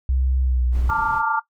sine tone with pitch glide, 64.9 to 61.61 Hz, C2 to B1, -13 to -4 cents, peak -17 dBFS, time 0.09-0.9 s, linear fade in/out 0 ms, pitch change -91 cents, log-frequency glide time 0.43-0.63 s
brown noise, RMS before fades -33 dBFS, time 0.71-1.23 s, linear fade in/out 50 ms
sine chord, Bb major seventh, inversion third, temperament equal with one note detuned, 880 / 908.4 / 1174.7 / 1396.9 Hz, A5 / Bb5 / D6 / F6, 0 / -45 / 0 / 0 cents, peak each -24 dBFS, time 0.89-1.4 s, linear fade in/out 10 ms
effects noise-tail reverb RT60 0.1 s tail -17 dB re dry

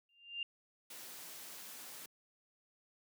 sine tone with exponential growth, 2794 Hz, F7, in tune, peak -34 dBFS, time 0.09-0.43 s, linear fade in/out 2 ms, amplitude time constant 72 ms
white noise, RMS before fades -50 dBFS, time 0.9-2.06 s, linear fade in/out 5 ms
effects high-pass 150 Hz 12 dB/octave

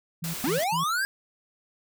sine tone bursts, 164.81 Hz, E3, in tune, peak -30 dBFS, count 3, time 0.22-0.84 s, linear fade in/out 10 ms, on 120 ms, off 130 ms
white noise, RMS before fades -35 dBFS, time 0.24-0.64 s, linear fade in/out 0 ms
square linear sweep, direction up, 233.1 to 1649 Hz, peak -25 dBFS, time 0.44-1.05 s, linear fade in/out 0 ms
effects none

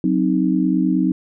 sine chord, C diminished, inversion second, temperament equal, 185 / 261.6 / 311.1 Hz, Gb3 / C4 / Eb4, 0 / 0 / 0 cents, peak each -19 dBFS, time 0.04-1.12 s, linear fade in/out 2 ms, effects none

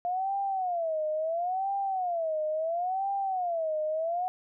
sine tone with vibrato, 698.5 Hz, F5, in tune, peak -27 dBFS, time 0.05-4.28 s, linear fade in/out 0 ms, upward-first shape sine, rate 0.73 Hz, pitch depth 220 cents each way, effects none

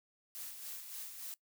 blue noise with tremolo, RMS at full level -44 dBFS, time 0.35-1.34 s, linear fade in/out 0 ms, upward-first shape sine, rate 3.5 Hz, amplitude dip 50%, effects noise-tail reverb RT60 0.1 s tail -20 dB re dry

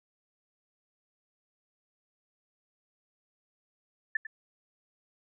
sine tone with echo, 1760 Hz, A6, in tune, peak -24 dBFS, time 4.15-4.17 s, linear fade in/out 5 ms, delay 99 ms, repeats 1, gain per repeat -13 dB, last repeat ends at 4.269 s, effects none

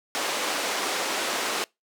pink band-pass noise, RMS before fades -28 dBFS, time 0.15-1.64 s, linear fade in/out 0 ms, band 410 to 8100 Hz, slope 12 dB/octave, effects noise-tail reverb RT60 0.2 s tail -25 dB re dry + high-pass 200 Hz 12 dB/octave

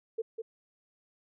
sine tone with echo, 450 Hz, A4, 39 cents sharp, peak -29 dBFS, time 0.18-0.22 s, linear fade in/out 10 ms, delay 200 ms, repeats 1, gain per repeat -5 dB, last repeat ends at 0.42 s, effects none

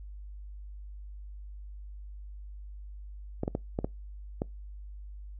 clicks, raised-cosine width 2 ms, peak -16 dBFS, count 6, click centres 3.434 / 3.479 / 3.551 / 3.789 / 3.845 / 4.419 s, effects noise-tail reverb RT60 0.2 s tail -25 dB re dry + added 50 Hz sine -41 dBFS peak until 5.39 s

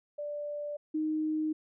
sine tone pair in turn, 587.3 / 310.4 Hz, D5 / D#4, 0 / -4 cents, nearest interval major seventh, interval 1104 cents, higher first, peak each -34 / -28 dBFS, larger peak second, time 0.18-0.77 / 0.94-1.53 s, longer neither, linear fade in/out 10 ms, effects none

